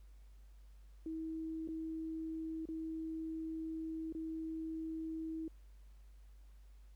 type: tone with dropouts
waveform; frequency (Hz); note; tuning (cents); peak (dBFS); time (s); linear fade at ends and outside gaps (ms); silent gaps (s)
sine; 321; E4; -46; -39; 1.06-5.48; 2; 1.676-1.686 / 2.655-2.687 / 4.125-4.149
effects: added 50 Hz sine -55 dBFS peak until 6.95 s + pink hiss -75 dBFS RMS until 6.95 s